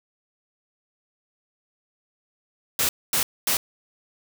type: noise bursts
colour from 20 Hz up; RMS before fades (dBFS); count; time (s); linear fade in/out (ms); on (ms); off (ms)
white; -22; 3; 2.79-3.57; 2; 100; 240
effects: none